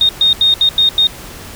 sine tone bursts at uneven times, 3698 Hz, A#7, 15 cents flat, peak -7 dBFS, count 6, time 0.01-0.09 / 0.21-0.33 / 0.41-0.54 / 0.61-0.69 / 0.78-0.89 / 0.98-1.07 s, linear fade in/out 2 ms, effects pink hiss -32 dBFS RMS until 1.55 s

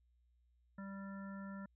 harmonic tone, 196 Hz, G3, in tune, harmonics 1 / 3 / 5 / 7 / 9, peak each -45 / -57 / -59 / -56 / -59 dBFS, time 0.78-1.66 s, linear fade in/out 5 ms, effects added 60 Hz sine -70 dBFS peak until 1.75 s

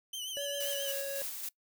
sawtooth tone with vibrato, 3044 Hz, F#7, 48 cents sharp, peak -34 dBFS, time 0.13-0.92 s, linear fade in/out 5 ms, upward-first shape triangle, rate 7.5 Hz, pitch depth 78 cents each way
square tone with pitch glide, 568 to 553.7 Hz, C#5 to C#5, +42 to -2 cents, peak -37 dBFS, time 0.37-1.22 s, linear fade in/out 0 ms, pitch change -44 cents, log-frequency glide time 0.66-0.89 s
blue noise with tremolo, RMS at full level -38 dBFS, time 0.6-1.49 s, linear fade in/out 5 ms, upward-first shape square, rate 3.6 Hz, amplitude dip 35%
effects noise-tail reverb RT60 0.1 s tail -22 dB re dry

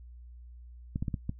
clicks, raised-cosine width 5 ms, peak -19 dBFS, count 5, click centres 0.959 / 1.025 / 1.082 / 1.142 / 1.294 s, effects noise-tail reverb RT60 0.1 s tail -20 dB re dry + added 60 Hz sine -46 dBFS peak until 1.39 s

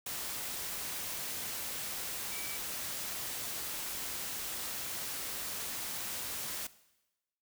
sine tone in noise, 2300 Hz, D7, 37 cents flat, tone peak -46 dBFS, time 2.31-2.57 s, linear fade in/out 5 ms, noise white, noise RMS -39 dBFS, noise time 0.06-6.67 s, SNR -10 dB, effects noise-tail reverb RT60 1.0 s tail -18 dB re dry

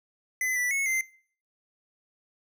square tone with pitch steps, 2026 / 1971 / 2194 / 2078 Hz, B6 / B6 / C#7 / C7, +44 / -4 / -18 / -12 cents, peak -26 dBFS, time 0.41-1.01 s, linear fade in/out 2 ms, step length 150 ms, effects noise-tail reverb RT60 0.5 s tail -21 dB re dry

